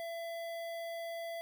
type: tone with notch filter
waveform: square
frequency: 671 Hz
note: E5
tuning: 31 cents sharp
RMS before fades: -41 dBFS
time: 0-1.41 s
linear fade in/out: 0 ms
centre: 6900 Hz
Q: 1.2
effects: none